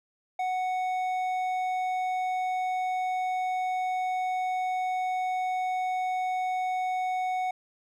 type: tone with hard clipping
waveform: triangle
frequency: 740 Hz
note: F#5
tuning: in tune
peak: -28 dBFS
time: 0.39-7.51 s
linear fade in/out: 5 ms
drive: 10 dB
effects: none